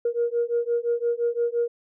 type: beating tone pair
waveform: sine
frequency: 470 / 475.8 Hz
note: A#4 / A#4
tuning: +14 / +35 cents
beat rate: 5.8 Hz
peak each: -24 dBFS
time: 0.05-1.68 s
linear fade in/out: 5 ms
effects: tanh soft clip ceiling -15 dBFS